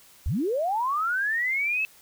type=linear sweep; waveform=sine; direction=up; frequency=49 to 2637 Hz; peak=-23 dBFS; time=0.26-1.85 s; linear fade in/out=0 ms; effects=white hiss -54 dBFS RMS until 2.01 s